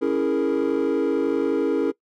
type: chord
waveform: triangle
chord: A# half-diminished seventh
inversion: first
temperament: equal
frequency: 277.2 / 329.6 / 415.3 / 466.2 Hz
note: C#4 / E4 / G#4 / A#4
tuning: 0 / 0 / 0 / 0 cents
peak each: -22 dBFS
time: 0.01-1.92 s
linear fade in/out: 20 ms
effects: noise-tail reverb RT60 0.1 s tail -21 dB re dry + tanh soft clip ceiling -12 dBFS